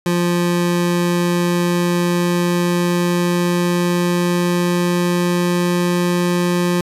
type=tone with pitch glide; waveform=25% pulse; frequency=174.61 to 176.23 Hz; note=F3 to F3; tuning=0 to +16 cents; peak=-11 dBFS; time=0.06-6.81 s; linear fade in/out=2 ms; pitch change=+16 cents; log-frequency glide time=0.76-6.05 s; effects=resampled to 32000 Hz